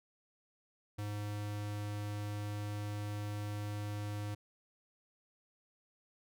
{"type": "tone", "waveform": "square", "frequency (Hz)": 103.83, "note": "G#2", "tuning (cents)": 0, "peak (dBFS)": -38, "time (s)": [0.98, 4.35], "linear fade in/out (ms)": 10, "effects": []}